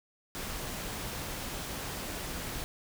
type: noise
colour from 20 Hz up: pink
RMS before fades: -38 dBFS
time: 0.35-2.64 s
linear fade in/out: 0 ms
effects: none